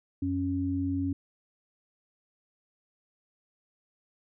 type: tone pair together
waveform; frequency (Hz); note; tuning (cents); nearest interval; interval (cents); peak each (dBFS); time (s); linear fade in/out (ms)
sine; 92.07 / 275.9; F#2 / C#4; -8 / -8; octave + perfect fifth; 1900; -32 / -28; 0.22-1.13; 5
effects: none